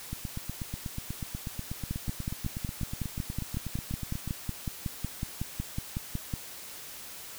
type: two click trains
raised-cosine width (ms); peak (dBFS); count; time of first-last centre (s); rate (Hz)
5; -19 / -22; 25 / 35; 1.91-6.338 / 0.13-4.276; 5.42 / 8.2
effects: white hiss -44 dBFS RMS until 7.38 s